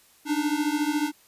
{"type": "beating tone pair", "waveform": "square", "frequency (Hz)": [291.2, 305.2], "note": ["D4", "D#4"], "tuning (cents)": [-15, -33], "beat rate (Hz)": 14, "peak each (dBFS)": -27, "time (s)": [0.25, 1.12], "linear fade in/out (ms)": 50, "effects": ["white hiss -58 dBFS RMS until 1.27 s", "resampled to 32000 Hz"]}